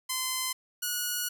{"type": "tone pair in turn", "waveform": "5% pulse", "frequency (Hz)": [1031, 1454.8], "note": ["C6", "F#6"], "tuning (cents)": [-26, -30], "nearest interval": "tritone", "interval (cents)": 596, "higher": "second", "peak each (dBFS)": [-17, -18], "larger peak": "first", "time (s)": [[0.09, 0.53], [0.82, 1.29]], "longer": "second", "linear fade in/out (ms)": 10, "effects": []}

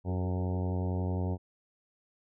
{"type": "harmonic tone with a mistuned harmonic", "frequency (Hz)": 91.1, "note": "F#2", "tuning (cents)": -26, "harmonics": [1, 2, 3, 4, 5, 6, 7, 8, 9, 10], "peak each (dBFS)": [-30, -36, -40, -42, -44, -46, -47, -48, -49, -50], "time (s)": [0.04, 1.38], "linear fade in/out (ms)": 50, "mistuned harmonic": 4, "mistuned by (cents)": 32, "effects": []}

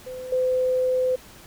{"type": "tone with level steps", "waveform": "sine", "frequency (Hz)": 510, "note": "C5", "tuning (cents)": -44, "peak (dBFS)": [-32, -19], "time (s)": [0.06, 1.16], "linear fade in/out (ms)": 10, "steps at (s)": 0.32, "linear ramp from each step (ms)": 5, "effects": ["pink hiss -47 dBFS RMS until 1.46 s"]}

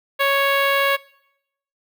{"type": "tone with notch filter", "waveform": "10% pulse", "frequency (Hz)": 554.4, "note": "C#5", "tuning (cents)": 0, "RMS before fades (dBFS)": -18, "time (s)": [0.19, 0.97], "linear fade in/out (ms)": 20, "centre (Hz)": 7600, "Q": 0.55, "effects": ["noise-tail reverb RT60 0.8 s tail -22 dB re dry"]}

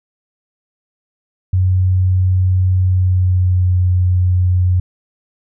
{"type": "tone with pitch glide", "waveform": "sine", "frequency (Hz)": [92.5, 90.7], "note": ["F#2", "F#2"], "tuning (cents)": [0, -34], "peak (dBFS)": -10, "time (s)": [1.53, 4.8], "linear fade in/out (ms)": 5, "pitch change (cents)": -34, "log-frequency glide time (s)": [2.78, 3.78], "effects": []}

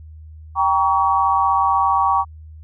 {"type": "chord", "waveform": "sine", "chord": "G diminished", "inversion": "none", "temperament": "just", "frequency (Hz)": [784, 940.8, 1128.9], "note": ["G5", "Bb5", "Db6"], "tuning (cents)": [0, 16, 31], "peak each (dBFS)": [-19, -19, -17], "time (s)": [0.55, 2.25], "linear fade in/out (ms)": 50, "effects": ["added 78 Hz sine -36 dBFS peak until 2.63 s"]}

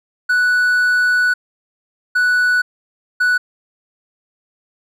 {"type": "tone bursts at uneven times", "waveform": "triangle", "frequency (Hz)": 1480, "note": "F#6", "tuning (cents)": 0, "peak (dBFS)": -10, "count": 3, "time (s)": [[0.29, 1.34], [2.15, 2.62], [3.2, 3.38]], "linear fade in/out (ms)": 10, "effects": []}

